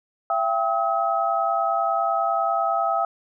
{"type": "tone cluster", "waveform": "sine", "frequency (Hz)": [674, 784, 1279], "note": ["E5", "G5", "D#6"], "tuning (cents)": [38, 0, 47], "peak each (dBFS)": -24, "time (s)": [0.3, 3.05], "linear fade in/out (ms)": 2, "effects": []}